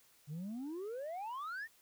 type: exponential sweep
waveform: sine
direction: up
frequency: 140.1 to 1884 Hz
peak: -37 dBFS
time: 0.27-1.68 s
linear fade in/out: 50 ms
effects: tanh soft clip ceiling -39 dBFS + white hiss -67 dBFS RMS until 1.81 s